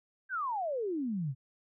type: exponential sweep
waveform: sine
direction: down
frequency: 1625 to 123.5 Hz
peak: -31 dBFS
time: 0.29-1.35 s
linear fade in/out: 50 ms
effects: none